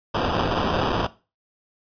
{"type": "noise with sample-and-hold", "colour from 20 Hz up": "violet", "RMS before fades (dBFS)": -23, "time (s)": [0.14, 1.07], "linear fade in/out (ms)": 10, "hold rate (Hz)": 2100, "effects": ["noise-tail reverb RT60 0.3 s tail -17 dB re dry", "resampled to 11025 Hz"]}